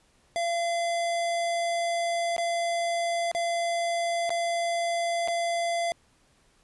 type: tone with dropouts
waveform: square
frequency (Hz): 683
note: F5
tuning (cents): -39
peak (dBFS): -26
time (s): 0.36-5.92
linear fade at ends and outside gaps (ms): 0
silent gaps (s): 2.365-2.381 / 3.315-3.349 / 4.294-4.304 / 5.276-5.283
effects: pink hiss -64 dBFS RMS until 6.63 s + resampled to 24000 Hz